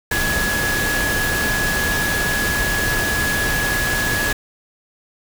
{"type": "tone in noise", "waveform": "sine", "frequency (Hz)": 1682, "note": "G#6", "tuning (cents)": 22, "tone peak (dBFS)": -20, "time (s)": [0.11, 4.33], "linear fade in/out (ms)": 5, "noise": "pink", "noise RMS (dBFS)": -22, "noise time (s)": [0.11, 4.33], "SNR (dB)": -1, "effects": []}